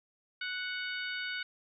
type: harmonic tone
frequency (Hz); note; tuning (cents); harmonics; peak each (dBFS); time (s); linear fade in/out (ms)
740; F#5; 0; 2 / 3 / 4 / 5 / 6; -37 / -41 / -43 / -45 / -47; 0.41-1.43; 5
effects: none